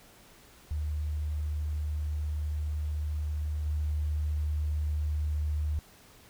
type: tone with level steps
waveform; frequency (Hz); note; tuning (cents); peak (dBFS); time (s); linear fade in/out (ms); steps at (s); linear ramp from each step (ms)
sine; 75.5; D2; +48; -29 / -27; 0.71-5.79; 0; 3.66; 2
effects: pink hiss -56 dBFS RMS until 6.29 s